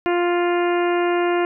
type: harmonic tone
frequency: 350 Hz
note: F4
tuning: 4 cents sharp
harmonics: 1 / 2 / 3 / 4 / 5 / 6 / 7 / 8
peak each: -18 / -24 / -28 / -30 / -32 / -34 / -35 / -36 dBFS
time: 0.06-1.45 s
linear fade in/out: 0 ms
effects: none